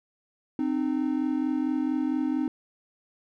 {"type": "tone pair together", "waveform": "triangle", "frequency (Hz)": [261.6, 306], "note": ["C4", "D#4"], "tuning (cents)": [0, -29], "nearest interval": "minor third", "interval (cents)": 271, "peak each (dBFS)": -25, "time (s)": [0.59, 2.48], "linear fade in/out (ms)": 2, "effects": []}